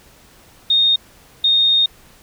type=tone pair in turn; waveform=sine; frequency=3692 / 3692 Hz; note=A#7 / A#7; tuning=-17 / -17 cents; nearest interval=unison; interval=0 cents; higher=neither; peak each=-11 dBFS; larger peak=neither; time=0.7-0.96 / 1.44-1.86 s; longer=second; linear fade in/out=5 ms; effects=pink hiss -48 dBFS RMS until 2.22 s